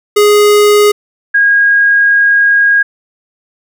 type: tone pair in turn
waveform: square / sine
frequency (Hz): 415.3 / 1635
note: G#4 / G#6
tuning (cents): 0 / -28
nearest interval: 2 octaves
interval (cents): 2372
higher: second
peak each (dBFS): -5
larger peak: neither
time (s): 0.16-0.92 / 1.34-2.83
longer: second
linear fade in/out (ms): 10
effects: none